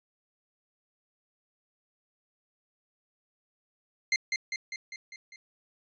sawtooth tone with echo, 2093 Hz, C7, in tune, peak -19 dBFS, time 4.12-4.16 s, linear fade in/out 2 ms, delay 200 ms, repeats 6, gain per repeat -4 dB, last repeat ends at 5.36 s, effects resampled to 16000 Hz

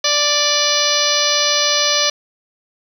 harmonic tone with a mistuned harmonic, 587.3 Hz, D5, in tune, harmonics 1 / 2 / 3 / 4 / 5 / 6 / 7 / 8 / 9 / 10, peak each -22 / -24 / -25 / -25 / -23 / -22 / -21 / -23 / -23 / -21 dBFS, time 0.04-2.1 s, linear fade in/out 5 ms, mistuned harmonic 9, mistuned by -49 cents, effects 7-bit

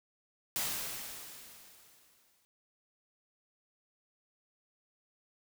white noise with exponential decay, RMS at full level -33 dBFS, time 0.56-2.45 s, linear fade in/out 0 ms, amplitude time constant 410 ms, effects none

